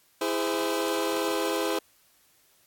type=chord; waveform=sawtooth; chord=E augmented; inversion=none; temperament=just; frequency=329.6 / 412 / 515 Hz; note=E4 / G#4 / B#4; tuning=0 / -14 / -28 cents; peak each=-26 dBFS; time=0.21-1.79 s; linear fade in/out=5 ms; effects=white hiss -63 dBFS RMS until 2.66 s + AAC 64 kbps